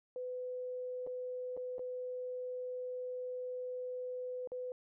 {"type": "tone with dropouts", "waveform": "sine", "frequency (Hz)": 502, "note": "B4", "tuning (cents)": 28, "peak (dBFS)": -38, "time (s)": [0.16, 4.72], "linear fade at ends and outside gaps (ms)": 1, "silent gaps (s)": [[1.066, 1.072], [1.567, 1.574], [1.783, 1.793], [4.474, 4.518]], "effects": []}